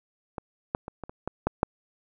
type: clicks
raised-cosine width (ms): 1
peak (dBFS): -19 / -11 / -22 / -22 / -26 / -16 / -9 / -6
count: 8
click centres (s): 0.382 / 0.749 / 0.881 / 1.037 / 1.095 / 1.276 / 1.47 / 1.631
effects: none